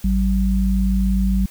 sine tone pair together, 53.68 / 190.8 Hz, A1 / G3, -42 / -47 cents, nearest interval octave + minor seventh, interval 2195 cents, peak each -17 / -18 dBFS, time 0.04-1.46 s, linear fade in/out 5 ms, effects white hiss -45 dBFS RMS until 1.5 s

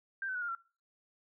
sine tone with pitch steps, 1577 / 1519.8 / 1464.6 / 1411.5 / 1360.2 Hz, G6 / F#6 / F#6 / F6 / F6, +10 / +46 / -18 / +18 / -46 cents, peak -34 dBFS, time 0.22-0.55 s, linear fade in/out 2 ms, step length 66 ms, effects noise-tail reverb RT60 0.4 s tail -23 dB re dry

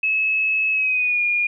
sine tone with pitch glide, 2586 to 2427 Hz, E7 to D#7, -34 to -44 cents, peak -17 dBFS, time 0.03-1.47 s, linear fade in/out 5 ms, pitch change -110 cents, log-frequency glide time 0.71-1.22 s, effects none

